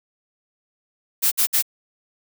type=noise bursts; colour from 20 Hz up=blue; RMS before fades=-18 dBFS; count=3; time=1.22-1.625 s; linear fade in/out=20 ms; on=97 ms; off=57 ms; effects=none